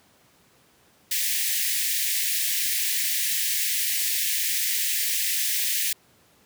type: high-pass noise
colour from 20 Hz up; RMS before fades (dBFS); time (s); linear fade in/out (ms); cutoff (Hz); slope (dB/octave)
white; -25; 1.11-5.93; 5; 1700; 96
effects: pink hiss -59 dBFS RMS until 6.45 s + high-pass 100 Hz 12 dB/octave